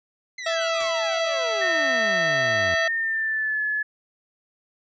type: exponential sweep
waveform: sawtooth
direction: down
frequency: 2088 to 82.41 Hz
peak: -28 dBFS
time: 0.38-2.75 s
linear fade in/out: 5 ms
type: harmonic tone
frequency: 659.3 Hz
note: E5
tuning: in tune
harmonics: 1 / 2 / 3 / 4 / 5 / 6 / 7 / 9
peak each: -24 / -31 / -31 / -35 / -33 / -37 / -37 / -40 dBFS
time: 0.46-2.88 s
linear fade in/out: 5 ms
type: noise with exponential decay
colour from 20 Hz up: white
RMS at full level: -32 dBFS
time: 0.8-1.09 s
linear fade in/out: 5 ms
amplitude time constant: 63 ms
type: tone with pitch glide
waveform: sine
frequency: 1826 to 1713.6 Hz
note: A#6 to A6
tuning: -36 to -46 cents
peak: -22 dBFS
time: 1.61-3.83 s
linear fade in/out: 10 ms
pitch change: -110 cents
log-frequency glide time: 2.93-3.63 s
effects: resampled to 16000 Hz